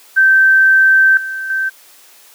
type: tone with level steps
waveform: sine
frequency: 1554 Hz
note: G6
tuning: 16 cents flat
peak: -6 / -20 / -14 dBFS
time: 0.16-1.7 s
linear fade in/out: 20 ms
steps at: 1.17 / 1.5 s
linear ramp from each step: 2 ms
effects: white hiss -44 dBFS RMS until 2.34 s + high-pass 400 Hz 12 dB/octave